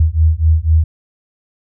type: beating tone pair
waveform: sine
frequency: 77.78 / 81.78 Hz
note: D#2 / E2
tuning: 0 / -13 cents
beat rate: 4 Hz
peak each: -12 dBFS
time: 0-0.84 s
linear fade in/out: 5 ms
effects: none